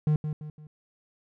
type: tone with echo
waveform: triangle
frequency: 152.1 Hz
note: D#3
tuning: 39 cents flat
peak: -18 dBFS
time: 0.07-0.16 s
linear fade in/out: 2 ms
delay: 170 ms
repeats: 3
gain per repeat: -8 dB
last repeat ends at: 0.67 s
effects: none